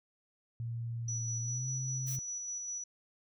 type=tone with pitch glide; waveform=sine; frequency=116.54 to 130.06 Hz; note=A#2 to C3; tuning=0 to -10 cents; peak=-35 dBFS; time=0.6-2.19 s; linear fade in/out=0 ms; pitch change=+190 cents; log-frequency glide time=1.4-1.68 s
type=tone with tremolo; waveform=sine; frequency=5900 Hz; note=F#8; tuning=6 cents flat; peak=-36 dBFS; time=1.08-2.84 s; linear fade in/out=5 ms; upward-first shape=square; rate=5 Hz; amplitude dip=25%
type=noise; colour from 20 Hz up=blue; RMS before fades=-46 dBFS; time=2.06-2.17 s; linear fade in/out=20 ms
effects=none